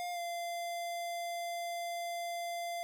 square tone with pitch glide, 707 to 689.3 Hz, F5 to F5, +21 to -23 cents, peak -37 dBFS, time 0-2.83 s, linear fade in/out 0 ms, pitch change -44 cents, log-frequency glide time 0.12-0.19 s, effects none

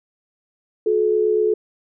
sine tone pair together, 361.7 / 430.1 Hz, F#4 / A4, -39 / -39 cents, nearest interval minor third, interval 300 cents, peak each -21 / -16 dBFS, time 0.86-1.54 s, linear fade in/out 5 ms, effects none

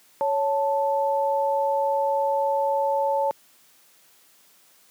sine tone pair together, 556.5 / 880 Hz, C#5 / A5, +7 / 0 cents, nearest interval minor sixth, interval 793 cents, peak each -23 dBFS, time 0.21-3.31 s, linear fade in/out 0 ms, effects white hiss -57 dBFS RMS until 4.9 s + high-pass 150 Hz 12 dB/octave

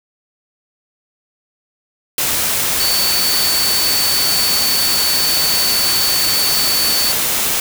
sine tone in noise, 4490 Hz, C#8, 21 cents sharp, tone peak -16 dBFS, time 2.8-7.12 s, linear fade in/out 2 ms, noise white, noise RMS -17 dBFS, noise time 2.18-7.6 s, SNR -2 dB, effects none

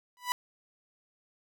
sawtooth tone with exponential growth, 987.8 Hz, B5, in tune, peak -20 dBFS, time 0.17-0.32 s, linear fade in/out 0 ms, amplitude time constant 32 ms, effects none

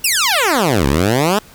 10% pulse exponential two-way sweep, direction down then up, 2876 to 64.2 to 221.1 Hz, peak -4 dBFS, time 0.04-1.39 s, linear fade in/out 5 ms, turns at 0.87 s, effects pink hiss -43 dBFS RMS until 1.54 s

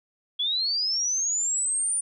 sine linear sweep, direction up, 3322 to 9397 Hz, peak -23 dBFS, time 0.39-2.01 s, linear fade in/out 10 ms, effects none

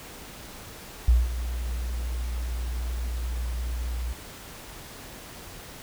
sine tone with ADSR envelope, 59.8 Hz, A#1, 45 cents sharp, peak -13 dBFS, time 1.08-4.14 s, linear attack 5 ms, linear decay 190 ms, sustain -14 dB, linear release 23 ms, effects pink hiss -43 dBFS RMS until 5.82 s

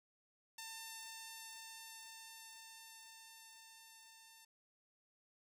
5% pulse tone with level ramp, 898 Hz, A5, 35 cents sharp, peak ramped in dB -35 to -48 dBFS, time 0.58-4.45 s, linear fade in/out 5 ms, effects none

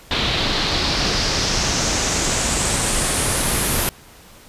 pink noise with low-pass filter sweep, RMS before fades -20 dBFS, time 0.11-3.89 s, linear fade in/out 0 ms, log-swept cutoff 3600 to 12000 Hz, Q 3.1, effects pink hiss -45 dBFS RMS until 4.48 s + resampled to 32000 Hz

